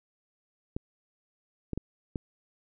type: clicks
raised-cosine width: 3 ms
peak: -19 dBFS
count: 4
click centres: 0.765 / 1.733 / 1.776 / 2.158 s
effects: none